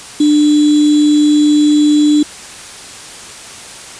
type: tone with sample-and-hold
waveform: sine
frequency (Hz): 297.6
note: D4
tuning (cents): +23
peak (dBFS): -6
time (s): 0.2-2.23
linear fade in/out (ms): 5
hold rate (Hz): 3675
effects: white hiss -31 dBFS RMS until 3.99 s + resampled to 22050 Hz